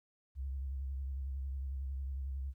sine tone with vibrato, 67.3 Hz, C2, 49 cents sharp, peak -36 dBFS, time 0.35-2.54 s, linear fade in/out 50 ms, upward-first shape triangle, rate 11 Hz, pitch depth 75 cents each way, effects 13-bit

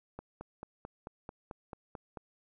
click train, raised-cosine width 1 ms, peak -28 dBFS, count 10, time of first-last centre 0.19-2.172 s, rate 4.54 Hz, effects none

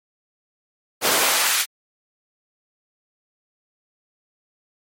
pink noise with high-pass filter sweep, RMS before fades -19 dBFS, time 1.01-1.66 s, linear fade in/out 50 ms, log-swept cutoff 310 to 2100 Hz, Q 0.73, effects MP3 64 kbps

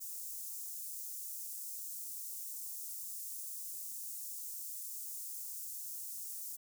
white high-pass noise, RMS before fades -44 dBFS, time 0-6.57 s, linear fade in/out 20 ms, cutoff 6600 Hz, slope 24 dB/octave, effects none

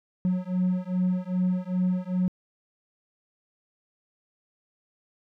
triangle beating tone pair, 181.5 / 184 Hz, F#3 / F#3, -33 / -9 cents, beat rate 2.5 Hz, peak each -24 dBFS, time 0.25-2.28 s, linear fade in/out 0 ms, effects tanh soft clip ceiling -14 dBFS

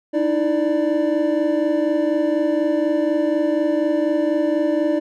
triangle tone cluster, 301.8 / 325.9 / 590 Hz, D4 / E4 / D5, +47 / -20 / +8 cents, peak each -19 dBFS, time 0.13-5 s, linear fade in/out 20 ms, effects none

